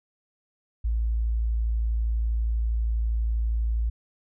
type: tone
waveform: sine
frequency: 56.2 Hz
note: A1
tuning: 37 cents sharp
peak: -22 dBFS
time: 0.84-3.9 s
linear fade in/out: 10 ms
effects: none